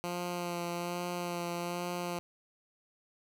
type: tone with vibrato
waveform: 10% pulse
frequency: 174.61 Hz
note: F3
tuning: in tune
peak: -26 dBFS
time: 0.04-2.19 s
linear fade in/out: 0 ms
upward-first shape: sine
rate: 1.2 Hz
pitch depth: 19 cents each way
effects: none